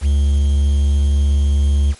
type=tone with quantisation; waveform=triangle; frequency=70.9 Hz; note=C#2; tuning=40 cents sharp; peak=-9 dBFS; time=0.01-1.95 s; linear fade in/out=50 ms; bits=6; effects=white hiss -43 dBFS RMS until 1.99 s + MP3 48 kbps